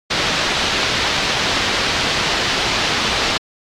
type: low-pass noise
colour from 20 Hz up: white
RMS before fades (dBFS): -19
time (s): 0.1-3.38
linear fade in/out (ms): 10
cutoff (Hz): 4600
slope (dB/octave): 24
effects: AAC 64 kbps